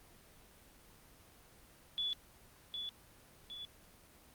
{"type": "tone with echo", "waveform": "sine", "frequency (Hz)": 3433, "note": "A7", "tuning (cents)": -43, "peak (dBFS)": -33, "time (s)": [1.98, 2.13], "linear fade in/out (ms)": 0, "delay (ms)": 760, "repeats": 2, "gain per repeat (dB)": -5, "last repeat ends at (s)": 3.65, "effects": ["pink hiss -61 dBFS RMS until 4.34 s", "Opus 24 kbps"]}